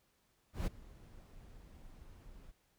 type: noise with ADSR envelope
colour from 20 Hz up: brown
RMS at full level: -32 dBFS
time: 0.53-2.52 s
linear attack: 140 ms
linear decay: 13 ms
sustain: -23 dB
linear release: 19 ms
effects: pink hiss -75 dBFS RMS until 2.78 s